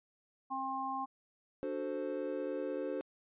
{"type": "harmonic tone", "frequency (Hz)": 266.1, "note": "C4", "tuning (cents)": 29, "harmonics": [1, 3, 4], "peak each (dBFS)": [-44, -38, -38], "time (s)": [0.5, 1.06], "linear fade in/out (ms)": 20}
{"type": "chord", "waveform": "triangle", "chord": "D dominant seventh", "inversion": "none", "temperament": "equal", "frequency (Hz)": [293.7, 370, 440, 523.3], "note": ["D4", "F#4", "A4", "C5"], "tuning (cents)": [0, 0, 0, 0], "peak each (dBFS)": [-39, -40, -40, -37], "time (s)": [1.63, 3.01], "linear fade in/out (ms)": 0}
{"effects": ["resampled to 8000 Hz"]}